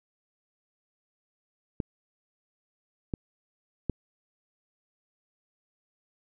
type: clicks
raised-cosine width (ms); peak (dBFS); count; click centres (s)
3; -16 / -17 / -14; 3; 1.802 / 3.138 / 3.897
effects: none